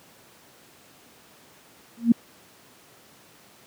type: tone with exponential growth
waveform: sine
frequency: 233.1 Hz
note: A#3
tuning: in tune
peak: -8 dBFS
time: 1.97-2.12 s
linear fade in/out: 5 ms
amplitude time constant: 31 ms
effects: pink hiss -53 dBFS RMS until 3.66 s + high-pass 150 Hz 12 dB/octave